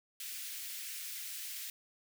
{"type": "high-pass noise", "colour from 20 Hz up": "white", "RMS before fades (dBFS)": -43, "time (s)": [0.2, 1.7], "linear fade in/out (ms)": 2, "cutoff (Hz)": 1800, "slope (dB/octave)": 24, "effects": []}